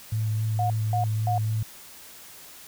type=tone with vibrato; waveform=sine; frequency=109 Hz; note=A2; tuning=16 cents flat; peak=-23 dBFS; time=0.12-1.63 s; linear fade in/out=5 ms; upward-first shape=sine; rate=3.7 Hz; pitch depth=15 cents each way
type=tone bursts; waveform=sine; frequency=721 Hz; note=F#5; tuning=45 cents flat; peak=-24 dBFS; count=3; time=0.59-1.38 s; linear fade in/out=2 ms; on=110 ms; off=230 ms
effects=white hiss -46 dBFS RMS until 2.67 s